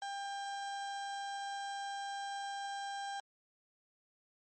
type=tone; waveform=35% pulse; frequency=797 Hz; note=G5; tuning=28 cents sharp; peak=-37 dBFS; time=0.02-3.2 s; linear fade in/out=2 ms; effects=MP3 32 kbps